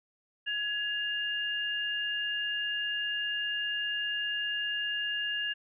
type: tone pair together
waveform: sine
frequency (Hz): 1675 / 2815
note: G#6 / F7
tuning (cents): +14 / +13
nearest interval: major sixth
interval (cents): 899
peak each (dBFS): -33 / -32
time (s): 0.46-5.54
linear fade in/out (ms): 20
effects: none